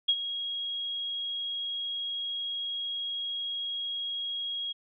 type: tone with ADSR envelope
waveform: sine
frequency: 3291 Hz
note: G#7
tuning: 16 cents flat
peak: -19 dBFS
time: 0.08-4.73 s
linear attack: 12 ms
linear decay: 55 ms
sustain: -12 dB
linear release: 17 ms
effects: none